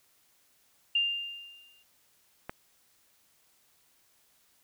sine tone with exponential decay, 2798 Hz, F7, 3 cents sharp, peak -22 dBFS, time 0.95-1.83 s, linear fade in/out 5 ms, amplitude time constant 190 ms
click, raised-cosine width 0.5 ms, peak -21 dBFS, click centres 2.495 s
effects white hiss -67 dBFS RMS until 4.63 s

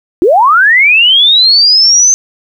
sine linear sweep, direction up, 309.4 to 6272 Hz, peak -3 dBFS, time 0.22-2.14 s, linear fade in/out 0 ms, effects 7-bit

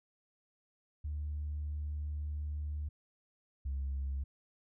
sine tone pair in turn, 74.5 / 68.18 Hz, D2 / C#2, +25 / -28 cents, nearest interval major second, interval 153 cents, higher first, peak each -34 / -32 dBFS, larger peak second, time 1.04-2.89 / 3.65-4.24 s, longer first, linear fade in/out 10 ms, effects tanh soft clip ceiling -31 dBFS

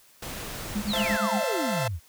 pink noise, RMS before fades -36 dBFS, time 0.22-1.17 s, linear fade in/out 5 ms
sine tone with tremolo, 207.2 Hz, G#3, 4 cents flat, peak -24 dBFS, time 0.75-1.44 s, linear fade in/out 10 ms, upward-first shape sine, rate 8.6 Hz, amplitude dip 100%
sine exponential sweep, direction down, 4699 to 72.5 Hz, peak -28 dBFS, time 0.87-2 s, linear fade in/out 50 ms
sawtooth chord, F major seventh, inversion second, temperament equal with one note detuned, 523.3 / 659.3 / 681.7 / 880 Hz, C5 / E5 / F5 / A5, 0 / 0 / -42 / 0 cents, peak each -27 / -29 / -30 / -29 dBFS, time 0.93-1.88 s, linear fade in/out 5 ms
effects white hiss -57 dBFS RMS until 2.08 s

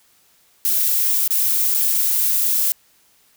violet noise with dropouts, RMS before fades -18 dBFS, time 0.65-2.72 s, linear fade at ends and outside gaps 0 ms, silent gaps 1.277-1.307 / 1.741-1.746 s, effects white hiss -57 dBFS RMS until 3.36 s

